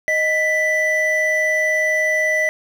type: tone pair together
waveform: triangle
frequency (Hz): 623.1 / 1981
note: D#5 / B6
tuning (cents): +2 / +5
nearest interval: octave + minor sixth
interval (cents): 2003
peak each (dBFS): -19 / -15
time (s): 0.08-2.49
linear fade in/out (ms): 0
effects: 8-bit